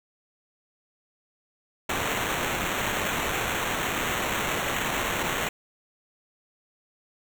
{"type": "noise with sample-and-hold", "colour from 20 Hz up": "white", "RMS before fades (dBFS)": -28, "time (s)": [1.89, 5.49], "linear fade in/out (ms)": 5, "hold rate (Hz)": 4900, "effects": []}